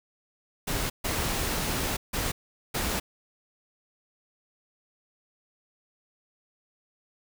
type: noise bursts at uneven times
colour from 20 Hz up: pink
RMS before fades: -29 dBFS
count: 4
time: 0.67-0.9 / 1.04-1.97 / 2.13-2.32 / 2.74-3 s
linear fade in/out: 10 ms
effects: none